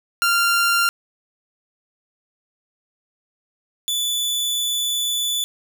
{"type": "tone pair in turn", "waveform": "sawtooth", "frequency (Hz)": [1388, 3474], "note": ["F6", "A7"], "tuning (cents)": [-11, -23], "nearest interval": "octave + major third", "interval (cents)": 1588, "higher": "second", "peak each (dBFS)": [-12, -17], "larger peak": "first", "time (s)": [[0.22, 0.89], [3.88, 5.44]], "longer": "second", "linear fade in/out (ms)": 0, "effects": []}